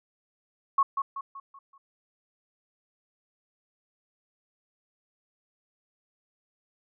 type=tone with echo; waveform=sine; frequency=1100 Hz; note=C#6; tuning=14 cents flat; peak=-18 dBFS; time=0.78-0.83 s; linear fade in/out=5 ms; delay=190 ms; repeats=5; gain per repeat=-7 dB; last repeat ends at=1.78 s; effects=none